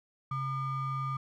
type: ring-modulated tone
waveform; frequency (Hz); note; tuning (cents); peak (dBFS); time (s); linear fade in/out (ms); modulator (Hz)
triangle; 537; C5; +45; -26; 0.31-1.17; 5; 671
effects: none